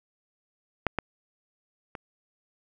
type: clicks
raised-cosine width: 0.5 ms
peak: -8 / -11 / -22 dBFS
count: 3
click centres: 0.867 / 0.987 / 1.952 s
effects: none